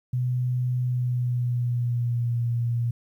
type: tone with pitch glide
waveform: sine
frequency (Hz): 125 to 118.46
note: B2 to A#2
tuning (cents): +21 to +28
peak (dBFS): -22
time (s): 0.13-2.91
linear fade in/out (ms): 5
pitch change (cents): -93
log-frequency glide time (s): 0.83-2.41
effects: 10-bit